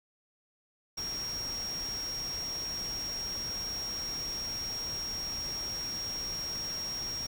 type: tone in noise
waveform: sine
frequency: 5588 Hz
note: F8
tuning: in tune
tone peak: -34 dBFS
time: 0.97-7.27 s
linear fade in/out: 10 ms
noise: pink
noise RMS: -44 dBFS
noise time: 0.97-7.27 s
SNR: +7 dB
effects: none